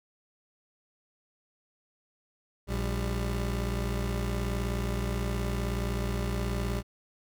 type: tone pair together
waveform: 25% pulse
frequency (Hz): 59.07 / 198.7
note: A#1 / G3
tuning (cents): +24 / +24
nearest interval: octave + major sixth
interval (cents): 2100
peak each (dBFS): -26 / -31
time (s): 2.67-6.83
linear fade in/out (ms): 50
effects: none